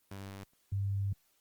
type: tone pair in turn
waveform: sawtooth / sine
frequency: 98 / 99.02 Hz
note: G2 / G2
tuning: 0 / +18 cents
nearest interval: unison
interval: 18 cents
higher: second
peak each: -37 / -30 dBFS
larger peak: second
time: 0.11-0.44 / 0.72-1.13 s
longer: second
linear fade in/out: 5 ms
effects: white hiss -72 dBFS RMS until 1.4 s + Opus 24 kbps